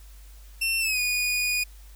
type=tone with pitch glide; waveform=sawtooth; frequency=2700 to 2462 Hz; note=E7 to D#7; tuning=+41 to -19 cents; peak=-20 dBFS; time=0.61-1.64 s; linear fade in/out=10 ms; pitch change=-160 cents; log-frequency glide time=0.8-0.99 s; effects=added 50 Hz sine -44 dBFS peak until 1.95 s + white hiss -56 dBFS RMS until 1.95 s